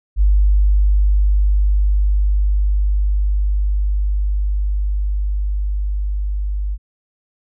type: tone with level ramp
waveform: sine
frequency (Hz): 50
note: G1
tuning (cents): +35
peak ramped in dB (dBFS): -9 to -18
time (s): 0.16-6.78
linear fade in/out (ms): 50
effects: none